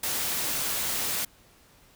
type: noise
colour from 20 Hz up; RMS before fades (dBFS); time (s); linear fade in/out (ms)
white; -29; 0.03-1.25; 5
effects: pink hiss -58 dBFS RMS until 1.95 s